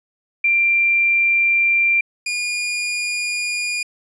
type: tone pair in turn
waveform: sine / sawtooth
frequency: 2370 / 2432 Hz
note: D7 / D#7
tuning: +15 / -40 cents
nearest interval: unison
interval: 45 cents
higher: second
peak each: -13 / -17 dBFS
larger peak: first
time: 0.44-2.01 / 2.26-3.83 s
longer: neither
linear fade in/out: 5 ms
effects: resampled to 22050 Hz